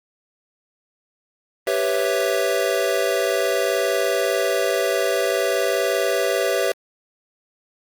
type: chord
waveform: square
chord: C# half-diminished seventh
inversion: second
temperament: equal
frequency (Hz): 392 / 493.9 / 554.4 / 659.3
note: G4 / B4 / C#5 / E5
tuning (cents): 0 / 0 / 0 / 0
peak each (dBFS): -25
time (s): 1.67-6.72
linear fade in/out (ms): 2
effects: Opus 32 kbps